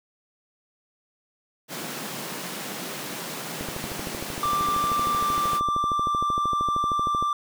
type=high-pass noise; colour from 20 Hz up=pink; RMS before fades=-34 dBFS; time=1.68-5.61 s; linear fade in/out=50 ms; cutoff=140 Hz; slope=48 dB/octave
type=click train; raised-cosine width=2 ms; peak=-19 dBFS; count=48; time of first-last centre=3.61-7.225 s; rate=13 Hz
type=tone; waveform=triangle; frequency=1179 Hz; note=D6; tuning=6 cents sharp; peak=-20 dBFS; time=4.43-7.33 s; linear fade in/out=2 ms
effects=none